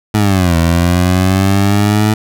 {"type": "linear two-way sweep", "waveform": "20% pulse", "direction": "down then up", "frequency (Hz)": [108.1, 82.41, 108.1], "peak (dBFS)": -4, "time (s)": [0.14, 2.14], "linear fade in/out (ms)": 5, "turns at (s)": 0.57, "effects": []}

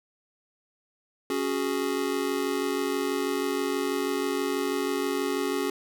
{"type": "chord", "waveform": "square", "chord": "C# suspended fourth", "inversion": "none", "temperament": "just", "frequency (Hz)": [277.2, 369.6, 415.8], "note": ["C#4", "F#4", "G#4"], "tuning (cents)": [0, -2, 2], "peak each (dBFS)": -31, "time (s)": [1.3, 5.7], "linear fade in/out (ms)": 2, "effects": []}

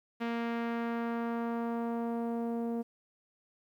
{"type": "tone with low-pass filter sweep", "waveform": "sawtooth", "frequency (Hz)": 233.1, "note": "A#3", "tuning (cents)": 0, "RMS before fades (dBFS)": -34, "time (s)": [0.2, 2.83], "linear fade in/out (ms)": 20, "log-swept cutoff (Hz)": [2600, 540], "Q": 1.1, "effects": ["11-bit"]}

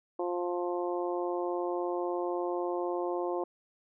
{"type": "harmonic tone", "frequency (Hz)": 176.3, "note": "F3", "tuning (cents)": 17, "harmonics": [2, 3, 4, 5, 6], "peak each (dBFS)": [-32, -36, -38, -40, -42], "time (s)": [0.19, 3.44], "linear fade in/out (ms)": 5, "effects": []}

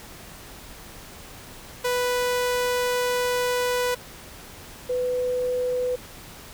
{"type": "tone pair in turn", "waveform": ["sawtooth", "sine"], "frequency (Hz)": [493.9, 498.8], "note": ["B4", "B4"], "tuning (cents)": [0, 17], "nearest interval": "unison", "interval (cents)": 17, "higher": "second", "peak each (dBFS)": [-18, -22], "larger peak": "first", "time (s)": [[1.84, 3.95], [4.89, 5.96]], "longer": "first", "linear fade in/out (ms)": 10, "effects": ["pink hiss -43 dBFS RMS until 6.53 s"]}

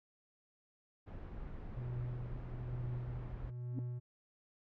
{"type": "noise", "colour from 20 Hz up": "brown", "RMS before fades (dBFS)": -46, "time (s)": [1.06, 3.51], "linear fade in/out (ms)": 20}
{"type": "tone with tremolo", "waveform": "triangle", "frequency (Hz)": 122.4, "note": "B2", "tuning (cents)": -15, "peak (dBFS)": -35, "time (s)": [1.76, 4], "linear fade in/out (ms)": 20, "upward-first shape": "triangle", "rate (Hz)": 1.1, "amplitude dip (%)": 75}
{"type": "tone with exponential growth", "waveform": "sine", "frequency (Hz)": 264.6, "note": "C4", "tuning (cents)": 20, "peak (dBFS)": -34, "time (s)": [3.71, 3.79], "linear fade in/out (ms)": 1, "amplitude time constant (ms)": 17}
{"effects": ["low-pass 2000 Hz 12 dB/octave"]}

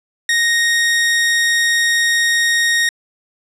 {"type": "tone", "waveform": "sawtooth", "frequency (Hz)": 1864.7, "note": "A#6", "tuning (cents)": 0, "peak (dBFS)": -9, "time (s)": [0.29, 2.89], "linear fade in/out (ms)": 2, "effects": ["low-pass 10000 Hz 12 dB/octave"]}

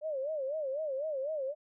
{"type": "tone with vibrato", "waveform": "sine", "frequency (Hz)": 577, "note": "D5", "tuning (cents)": -31, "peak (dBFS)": -32, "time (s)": [0.01, 1.55], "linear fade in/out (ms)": 50, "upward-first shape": "sine", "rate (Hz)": 4, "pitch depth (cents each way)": 170, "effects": []}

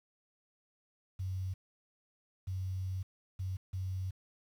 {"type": "tone bursts at uneven times", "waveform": "sine", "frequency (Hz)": 93.7, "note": "F#2", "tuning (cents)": 22, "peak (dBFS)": -34, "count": 4, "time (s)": [[1.19, 1.54], [2.47, 3.03], [3.39, 3.57], [3.73, 4.11]], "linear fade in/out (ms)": 10, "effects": ["10-bit"]}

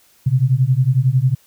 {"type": "beating tone pair", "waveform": "sine", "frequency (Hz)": [124.3, 135.3], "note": ["B2", "C#3"], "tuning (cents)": [12, -42], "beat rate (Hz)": 11, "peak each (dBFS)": -15, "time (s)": [0.26, 1.35], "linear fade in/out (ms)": 10, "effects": ["white hiss -54 dBFS RMS until 1.46 s"]}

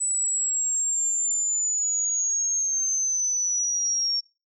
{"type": "linear sweep", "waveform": "sine", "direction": "down", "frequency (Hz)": [7950, 5500], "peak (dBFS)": -22, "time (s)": [0, 4.21], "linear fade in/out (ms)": 20, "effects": ["noise-tail reverb RT60 0.3 s tail -25 dB re dry"]}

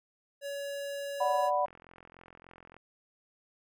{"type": "tone", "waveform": "square", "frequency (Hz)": 564, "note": "C#5", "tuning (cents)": 30, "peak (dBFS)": -36, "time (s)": [0.41, 1.51], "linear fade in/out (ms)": 50}
{"type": "chord", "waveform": "sine", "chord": "B minor", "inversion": "first", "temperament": "equal", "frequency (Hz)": [587.3, 740, 987.8], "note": ["D5", "F#5", "B5"], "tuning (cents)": [0, 0, 0], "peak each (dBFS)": -30, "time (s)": [1.2, 1.66], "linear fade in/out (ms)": 10}
{"type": "click train", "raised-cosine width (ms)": 0.5, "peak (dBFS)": -37, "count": 49, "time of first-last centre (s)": [1.66, 2.766], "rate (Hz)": 43.4}
{"effects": []}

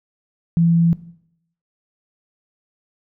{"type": "tone", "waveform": "sine", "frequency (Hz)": 168, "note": "E3", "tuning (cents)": 33, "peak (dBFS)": -12, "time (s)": [0.57, 0.93], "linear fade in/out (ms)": 0, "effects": ["noise-tail reverb RT60 0.7 s tail -17 dB re dry"]}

